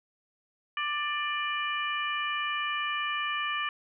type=harmonic tone with a mistuned harmonic; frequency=590 Hz; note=D5; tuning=8 cents sharp; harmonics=2 / 3 / 4 / 5; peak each=-32 / -34 / -35 / -36 dBFS; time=0.77-3.69 s; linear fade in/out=2 ms; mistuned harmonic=4; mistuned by=+18 cents; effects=none